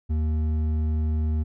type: tone with hard clipping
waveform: sine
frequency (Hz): 77.78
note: D#2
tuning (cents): 0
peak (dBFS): -23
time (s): 0.09-1.44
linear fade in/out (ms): 20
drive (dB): 7
effects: none